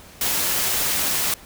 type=noise; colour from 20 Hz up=white; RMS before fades=-22 dBFS; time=0.21-1.34 s; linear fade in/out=2 ms; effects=pink hiss -45 dBFS RMS until 1.45 s